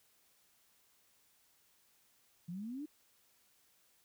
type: exponential sweep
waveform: sine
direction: up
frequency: 164.81 to 312.5 Hz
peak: -40 dBFS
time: 2.48-2.86 s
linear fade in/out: 10 ms
effects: white hiss -71 dBFS RMS until 4.04 s